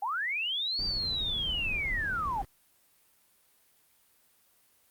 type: linear two-way sweep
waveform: sine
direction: up then down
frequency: 756 to 4699 to 756 Hz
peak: -29 dBFS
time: 0.02-2.42 s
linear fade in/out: 5 ms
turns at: 0.84 s
type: noise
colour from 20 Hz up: brown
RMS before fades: -39 dBFS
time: 0.79-2.45 s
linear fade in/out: 2 ms
effects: white hiss -66 dBFS RMS until 4.9 s + Opus 32 kbps